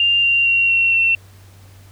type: tone with pitch steps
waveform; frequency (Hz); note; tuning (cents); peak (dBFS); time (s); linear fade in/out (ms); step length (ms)
sine; 2794 / 2771 / 2749 / 2727 / 2705; F7 / F7 / F7 / F7 / E7; 0 / -14 / -28 / -42 / +44; -12; 0-1.15; 2; 230
effects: added 96 Hz sine -42 dBFS peak until 1.91 s + pink hiss -50 dBFS RMS until 1.91 s